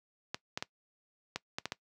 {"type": "clicks", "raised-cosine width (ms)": 0.2, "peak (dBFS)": -17, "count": 7, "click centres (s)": [0.345, 0.575, 0.625, 1.36, 1.585, 1.656, 1.721], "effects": ["noise-tail reverb RT60 0.1 s tail -21 dB re dry", "high-pass 100 Hz 12 dB/octave"]}